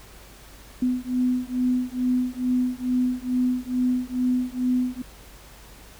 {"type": "beating tone pair", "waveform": "sine", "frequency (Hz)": [250, 252.3], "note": ["B3", "B3"], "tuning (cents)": [21, 37], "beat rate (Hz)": 2.3, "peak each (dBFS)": -24, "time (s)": [0.82, 5.02], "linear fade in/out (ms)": 5, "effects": ["added 50 Hz sine -48 dBFS peak until 5.99 s", "pink hiss -48 dBFS RMS until 5.99 s"]}